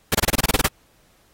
pink noise bursts, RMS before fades -17 dBFS, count 11, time 0.12-0.667 s, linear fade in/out 5 ms, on 27 ms, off 25 ms, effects pink hiss -59 dBFS RMS until 1.33 s + AAC 48 kbps

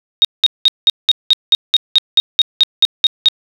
sine tone bursts, 3729 Hz, A#7, in tune, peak -5 dBFS, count 15, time 0.22-3.285 s, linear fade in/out 0 ms, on 27 ms, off 190 ms, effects none

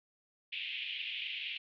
pink band-pass noise, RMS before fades -40 dBFS, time 0.52-1.58 s, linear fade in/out 10 ms, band 2400 to 3300 Hz, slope 48 dB/octave, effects none

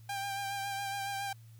sawtooth tone with vibrato, 794 Hz, G5, 22 cents sharp, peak -31 dBFS, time 0.09-1.33 s, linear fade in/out 5 ms, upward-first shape sine, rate 7.2 Hz, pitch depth 23 cents each way, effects added 113 Hz sine -51 dBFS peak until 1.59 s + white hiss -67 dBFS RMS until 1.59 s

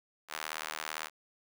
sawtooth tone with high-pass filter, 77.78 Hz, D#2, in tune, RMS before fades -40 dBFS, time 0.28-1.1 s, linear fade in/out 50 ms, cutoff 1200 Hz, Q 0.97, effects none

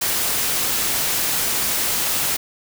white noise, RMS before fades -21 dBFS, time 0.01-2.37 s, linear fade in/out 10 ms, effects none

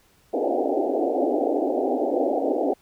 pink band-pass noise, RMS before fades -23 dBFS, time 0.33-2.74 s, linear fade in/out 10 ms, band 260 to 790 Hz, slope 96 dB/octave, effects pink hiss -60 dBFS RMS until 2.81 s

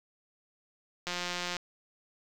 click train, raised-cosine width 0.2 ms, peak -17 dBFS, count 89, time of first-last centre 1.07-1.567 s, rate 177 Hz, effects 8-bit

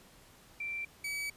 sine / 40% pulse tone pair in turn, 2349 / 2281 Hz, D7 / C#7, 0 / +49 cents, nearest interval minor second, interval 51 cents, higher first, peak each -35 / -34 dBFS, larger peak second, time 0.6-0.85 / 1.04-1.3 s, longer second, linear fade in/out 5 ms, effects pink hiss -59 dBFS RMS until 1.36 s + resampled to 32000 Hz

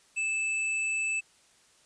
square tone, 2628 Hz, E7, 6 cents flat, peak -28 dBFS, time 0.16-1.21 s, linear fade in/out 20 ms, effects white hiss -62 dBFS RMS until 1.85 s + resampled to 22050 Hz

